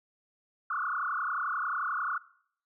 sine tone with frequency modulation, 1286 Hz, E6, 43 cents flat, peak -29 dBFS, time 0.7-2.18 s, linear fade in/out 5 ms, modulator 31.3 Hz, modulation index 5.9, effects noise-tail reverb RT60 0.6 s tail -19 dB re dry

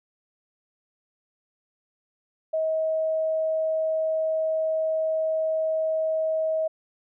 sine tone, 636 Hz, D#5, 38 cents sharp, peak -22 dBFS, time 2.53-6.68 s, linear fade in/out 10 ms, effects none

